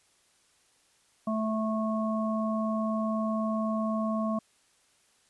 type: harmonic tone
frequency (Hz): 219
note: A3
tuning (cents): -8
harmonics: 1 / 3 / 5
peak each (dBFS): -28 / -33 / -35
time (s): 1.27-4.39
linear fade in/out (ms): 5
effects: white hiss -66 dBFS RMS until 5.29 s + resampled to 24000 Hz